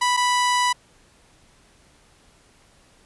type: tone pair in turn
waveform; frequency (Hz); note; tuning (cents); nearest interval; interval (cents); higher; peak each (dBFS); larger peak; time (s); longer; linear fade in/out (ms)
sawtooth; 987 / 987; B5 / B5; -1 / -1; unison; 0; neither; -14; neither; 0.01-0.17 / 0.17-0.73; second; 10
effects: pink hiss -56 dBFS RMS until 3.05 s + resampled to 24000 Hz

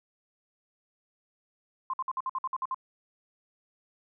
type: tone bursts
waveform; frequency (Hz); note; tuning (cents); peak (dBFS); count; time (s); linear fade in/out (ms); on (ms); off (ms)
sine; 1046.5; C6; 0; -28; 10; 1.9-2.745; 2; 35; 55
effects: none

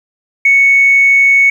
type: tone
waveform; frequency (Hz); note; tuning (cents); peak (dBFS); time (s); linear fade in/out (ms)
sine; 2217; C#7; 0; -4; 0.45-1.5; 5
effects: tanh soft clip ceiling 0 dBFS + 7-bit

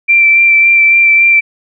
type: tone with vibrato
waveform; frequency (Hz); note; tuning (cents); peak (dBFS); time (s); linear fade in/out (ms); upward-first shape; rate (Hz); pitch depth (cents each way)
sine; 2349; D7; 0; -4; 0.08-1.41; 20; sine; 3.6; 15
effects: none

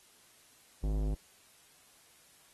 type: tone with tanh clipping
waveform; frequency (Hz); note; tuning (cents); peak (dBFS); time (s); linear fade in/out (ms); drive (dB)
sine; 51.8; G#1; -4; -31; 0.83-1.15; 10; 18
effects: white hiss -62 dBFS RMS until 2.53 s + AAC 32 kbps

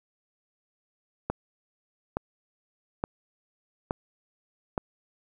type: click train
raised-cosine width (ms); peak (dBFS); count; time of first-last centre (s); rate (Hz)
1; -13; 5; 1.3-4.778; 1.15
effects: 9-bit

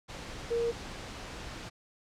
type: tone in noise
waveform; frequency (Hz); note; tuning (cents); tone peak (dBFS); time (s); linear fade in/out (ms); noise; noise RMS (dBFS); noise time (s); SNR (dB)
sine; 467.6; A#4; +5; -27; 0.5-0.72; 20; pink; -42; 0.08-1.7; +12
effects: low-pass 6000 Hz 12 dB/octave

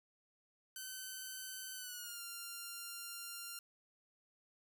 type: tone with pitch glide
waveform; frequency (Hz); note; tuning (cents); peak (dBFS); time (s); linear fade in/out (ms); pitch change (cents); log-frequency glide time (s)
5% pulse; 1526 to 1391.3; G6 to F6; -47 to -7; -34; 0.76-3.59; 2; -160; 1.74-2.21
effects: none

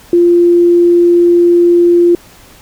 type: tone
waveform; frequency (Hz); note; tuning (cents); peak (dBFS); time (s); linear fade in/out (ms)
sine; 346.9; F4; -12; -4; 0.13-2.15; 2
effects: pink hiss -40 dBFS RMS until 2.61 s

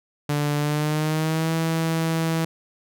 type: tone with pitch glide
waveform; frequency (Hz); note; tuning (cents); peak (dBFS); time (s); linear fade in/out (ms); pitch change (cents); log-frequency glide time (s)
sawtooth; 146.83 to 162.92; D3 to E3; 0 to -20; -17; 0.29-2.45; 5; +180; 0.58-1.53
effects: none

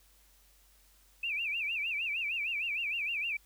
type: tone with vibrato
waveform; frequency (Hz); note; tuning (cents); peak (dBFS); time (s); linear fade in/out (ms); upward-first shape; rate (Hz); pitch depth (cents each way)
sine; 2530; D#7; +28; -31; 1.23-3.37; 5; sine; 6.5; 180
effects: added 48 Hz sine -64 dBFS peak until 3.45 s + white hiss -65 dBFS RMS until 3.45 s

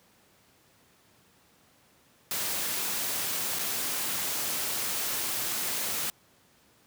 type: noise with dropouts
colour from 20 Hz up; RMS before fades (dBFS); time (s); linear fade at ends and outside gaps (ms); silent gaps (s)
white; -31; 2.31-6.1; 0; 3.588-3.593
effects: pink hiss -62 dBFS RMS until 6.86 s + high-pass 100 Hz 12 dB/octave

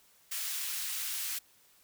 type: high-pass noise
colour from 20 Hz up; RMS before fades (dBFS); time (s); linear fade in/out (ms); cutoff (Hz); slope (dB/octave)
white; -36; 0.31-1.39; 10; 1700; 12
effects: white hiss -64 dBFS RMS until 1.83 s

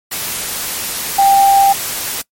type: tone in noise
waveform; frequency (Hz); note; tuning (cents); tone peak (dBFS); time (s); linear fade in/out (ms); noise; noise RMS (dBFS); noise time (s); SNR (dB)
sine; 790; G5; +13; -6; 1.18-1.73; 10; white; -21; 0.11-2.22; +12
effects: noise-tail reverb RT60 0.1 s tail -23 dB re dry + MP3 64 kbps

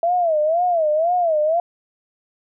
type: tone with vibrato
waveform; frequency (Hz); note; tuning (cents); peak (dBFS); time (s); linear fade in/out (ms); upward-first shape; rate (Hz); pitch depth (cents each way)
sine; 659.3; E5; 0; -15; 0.03-1.6; 2; sine; 2; 160
effects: none

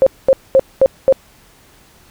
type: tone bursts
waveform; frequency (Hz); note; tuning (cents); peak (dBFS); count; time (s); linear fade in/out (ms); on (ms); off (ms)
sine; 533; C5; +32; -5; 5; 0.02-1.125; 0; 45; 220
effects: pink hiss -48 dBFS RMS until 2.1 s

